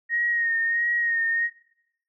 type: tone with vibrato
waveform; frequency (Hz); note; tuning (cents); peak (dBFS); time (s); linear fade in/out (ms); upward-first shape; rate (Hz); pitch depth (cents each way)
sine; 1864.7; A#6; 0; -21; 0.09-1.5; 50; sine; 1.5; 33
effects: noise-tail reverb RT60 0.8 s tail -23 dB re dry